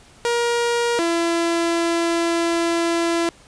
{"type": "tone pair in turn", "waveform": "sawtooth", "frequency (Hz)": [473.4, 337], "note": ["A#4", "E4"], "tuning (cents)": [27, 38], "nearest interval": "tritone", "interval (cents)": 589, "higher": "first", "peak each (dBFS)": -14, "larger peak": "neither", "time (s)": [[0.25, 0.99], [0.99, 3.29]], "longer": "second", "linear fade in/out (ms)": 0, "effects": ["pink hiss -49 dBFS RMS until 3.47 s", "resampled to 22050 Hz"]}